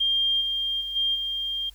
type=tone with level steps; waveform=sine; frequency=3200 Hz; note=G7; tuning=35 cents sharp; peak=-20 / -24 / -29 / -21 / -26 dBFS; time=0-1.7 s; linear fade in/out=10 ms; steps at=0.4 / 0.8 / 0.95 / 1.14 s; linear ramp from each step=20 ms; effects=added 50 Hz sine -48 dBFS peak until 1.74 s + white hiss -58 dBFS RMS until 1.74 s